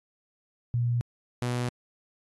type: tone pair in turn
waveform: sine / sawtooth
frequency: 119.9 / 122.7 Hz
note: A#2 / B2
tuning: +49 / -11 cents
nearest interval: unison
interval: 40 cents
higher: second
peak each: -23 dBFS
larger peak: neither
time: 0.74-1.01 / 1.42-1.69 s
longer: neither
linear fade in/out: 0 ms
effects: AAC 32 kbps